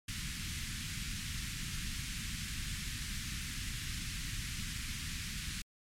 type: band-stop noise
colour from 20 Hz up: pink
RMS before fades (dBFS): -39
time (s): 0.08-5.62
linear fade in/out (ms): 5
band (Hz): 210 to 1700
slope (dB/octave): 24
effects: low-pass 10000 Hz 12 dB/octave + MP3 96 kbps

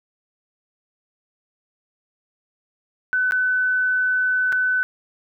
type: tone with dropouts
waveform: sine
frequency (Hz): 1506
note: F#6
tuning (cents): +30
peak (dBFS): -17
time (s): 3.13-4.83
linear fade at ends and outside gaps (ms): 0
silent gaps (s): 3.31-3.321 / 4.523-4.527
effects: none

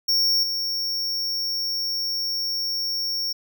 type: tone with level steps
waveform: square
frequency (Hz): 5500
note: F8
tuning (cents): -27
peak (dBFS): -18 / -24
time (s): 0.08-3.33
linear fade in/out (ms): 10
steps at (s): 0.43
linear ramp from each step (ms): 5
effects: none

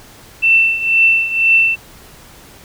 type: tone with tremolo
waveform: sine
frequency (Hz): 2679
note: E7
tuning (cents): +27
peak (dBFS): -6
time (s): 0.42-1.76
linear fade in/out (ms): 20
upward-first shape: triangle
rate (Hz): 2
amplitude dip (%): 80
effects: pink hiss -41 dBFS RMS until 2.64 s

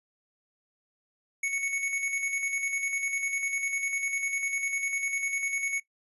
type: tone with tremolo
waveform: square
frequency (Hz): 2217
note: C#7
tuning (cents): 0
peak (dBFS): -27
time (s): 1.43-5.8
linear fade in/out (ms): 5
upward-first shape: square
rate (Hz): 10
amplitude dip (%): 45
effects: noise-tail reverb RT60 0.1 s tail -19 dB re dry + resampled to 32000 Hz

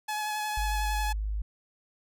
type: tone with vibrato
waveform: sawtooth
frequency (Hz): 849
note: G#5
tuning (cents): +38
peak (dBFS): -26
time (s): 0.08-1.13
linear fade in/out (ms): 10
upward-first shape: sine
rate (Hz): 11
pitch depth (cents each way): 16
type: tone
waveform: sine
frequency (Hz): 51.91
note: G#1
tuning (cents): 0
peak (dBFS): -28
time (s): 0.57-1.42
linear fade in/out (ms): 5
effects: none

